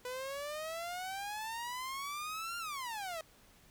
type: exponential two-way sweep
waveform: sawtooth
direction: up then down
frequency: 493.9 to 1406 to 625 Hz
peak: -35 dBFS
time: 0.05-3.21 s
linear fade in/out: 2 ms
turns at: 2.58 s
effects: pink hiss -63 dBFS RMS until 3.7 s